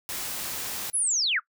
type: noise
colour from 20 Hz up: white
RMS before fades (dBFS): -33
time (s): 0.09-0.9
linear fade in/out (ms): 0
type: linear sweep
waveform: sine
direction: down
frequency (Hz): 11170 to 1124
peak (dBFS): -22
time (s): 0.93-1.4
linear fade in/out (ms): 20
effects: noise-tail reverb RT60 0.1 s tail -20 dB re dry

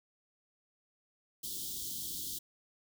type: band-stop noise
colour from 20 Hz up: white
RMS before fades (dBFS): -40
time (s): 1.43-2.39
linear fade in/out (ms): 10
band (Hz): 390 to 3100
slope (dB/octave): 96
effects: none

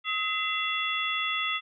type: harmonic tone with a mistuned harmonic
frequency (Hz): 681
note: F5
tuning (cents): -44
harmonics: 2 / 3 / 4 / 5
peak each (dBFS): -32 / -32 / -32 / -32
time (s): 0.04-1.61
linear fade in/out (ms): 50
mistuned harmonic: 2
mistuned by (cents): -110
effects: none

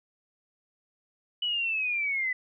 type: linear sweep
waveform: sine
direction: down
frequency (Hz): 2973 to 1987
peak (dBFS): -26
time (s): 1.42-2.33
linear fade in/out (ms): 5
effects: none

